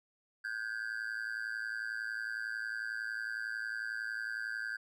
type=tone with amplitude modulation; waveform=triangle; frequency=1568 Hz; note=G6; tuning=in tune; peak=-30 dBFS; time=0.44-4.77 s; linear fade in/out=10 ms; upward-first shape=sine; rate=111 Hz; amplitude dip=100%; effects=none